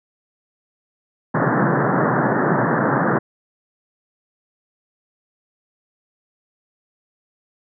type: band-pass noise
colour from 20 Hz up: pink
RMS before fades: -18 dBFS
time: 1.34-3.19 s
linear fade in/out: 10 ms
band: 120 to 1800 Hz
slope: 96 dB/octave
effects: none